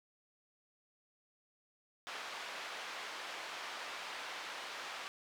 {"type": "band-pass noise", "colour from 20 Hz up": "pink", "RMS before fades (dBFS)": -45, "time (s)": [2.07, 5.08], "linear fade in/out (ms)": 0, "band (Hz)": [820, 4000], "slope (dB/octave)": 12, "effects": []}